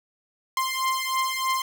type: beating tone pair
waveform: sawtooth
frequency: 1046.5 / 1049.7 Hz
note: C6 / C6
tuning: 0 / +5 cents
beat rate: 3.2 Hz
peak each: -23 dBFS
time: 0.57-1.62 s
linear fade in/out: 2 ms
effects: none

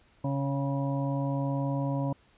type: harmonic tone with a mistuned harmonic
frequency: 138.59 Hz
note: C#3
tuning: in tune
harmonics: 1 / 2 / 4 / 5 / 6 / 7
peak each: -29 / -32 / -36 / -42 / -48 / -39 dBFS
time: 0.24-2.13 s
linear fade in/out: 5 ms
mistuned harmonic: 6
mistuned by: -48 cents
effects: pink hiss -63 dBFS RMS until 2.37 s + resampled to 8000 Hz

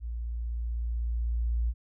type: tone with level ramp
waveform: sine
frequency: 58 Hz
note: A#1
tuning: 8 cents flat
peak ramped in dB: -32 to -24 dBFS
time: 0-1.74 s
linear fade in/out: 50 ms
effects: none

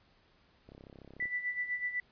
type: click train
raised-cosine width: 2 ms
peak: -38 dBFS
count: 20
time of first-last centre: 0.69-1.255 s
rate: 33.6 Hz
type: tone with tremolo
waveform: sine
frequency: 1975.5 Hz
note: B6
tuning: in tune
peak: -30 dBFS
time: 1.2-2 s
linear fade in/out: 2 ms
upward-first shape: sine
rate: 8 Hz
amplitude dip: 70%
effects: pink hiss -67 dBFS RMS until 2.11 s + resampled to 11025 Hz

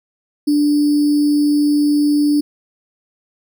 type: tone with sample-and-hold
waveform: sine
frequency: 293.7 Hz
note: D4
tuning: in tune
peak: -11 dBFS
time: 0.47-2.41 s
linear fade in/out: 10 ms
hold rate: 4900 Hz
effects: none

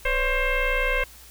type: tone with frequency modulation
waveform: sine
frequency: 1046.5 Hz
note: C6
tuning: in tune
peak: -20 dBFS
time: 0.05-1.04 s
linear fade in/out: 5 ms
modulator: 538 Hz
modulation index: 2.9
effects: added 60 Hz sine -50 dBFS peak until 1.3 s + white hiss -48 dBFS RMS until 1.3 s

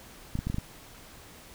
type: clicks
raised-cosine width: 5 ms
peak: -18 dBFS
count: 6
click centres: 0.354 / 0.39 / 0.47 / 0.5 / 0.544 / 0.584 s
effects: pink hiss -50 dBFS RMS until 1.54 s

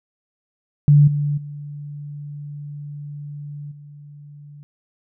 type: tone with level steps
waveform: sine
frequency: 145.8 Hz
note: D3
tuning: 12 cents flat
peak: -8 / -18 / -30 / -38 dBFS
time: 0.88-4.63 s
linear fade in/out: 0 ms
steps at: 1.07 / 1.37 / 3.71 s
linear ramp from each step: 10 ms
effects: none

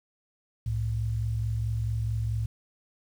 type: tone pair together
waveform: sine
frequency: 65.41 / 110.01 Hz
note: C2 / A2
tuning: 0 / 0 cents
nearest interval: major sixth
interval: 900 cents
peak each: -32 / -27 dBFS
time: 0.66-2.46 s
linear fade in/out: 5 ms
effects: 9-bit

